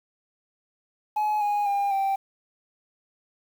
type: tone with pitch steps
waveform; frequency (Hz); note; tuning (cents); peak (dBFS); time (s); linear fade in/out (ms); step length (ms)
sine; 847 / 824.8 / 803.2 / 782.1; G#5 / G#5 / G5 / G5; +34 / -12 / +42 / -4; -19; 1.16-2.16; 10; 250
effects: tanh soft clip ceiling -21 dBFS + 8-bit